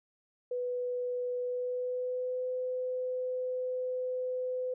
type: tone with pitch glide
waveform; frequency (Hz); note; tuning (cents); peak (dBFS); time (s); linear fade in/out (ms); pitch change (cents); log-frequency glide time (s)
sine; 494.3 to 506.4; B4 to B4; +1 to +43; -31; 0.51-4.74; 5; +42; 1.41-2.48
effects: none